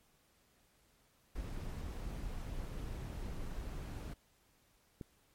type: noise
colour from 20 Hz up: brown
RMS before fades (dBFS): -42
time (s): 1.35-4.14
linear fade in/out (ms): 10
type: click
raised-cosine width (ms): 3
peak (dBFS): -31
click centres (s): 5.012
effects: pink hiss -71 dBFS RMS until 5.34 s + MP3 64 kbps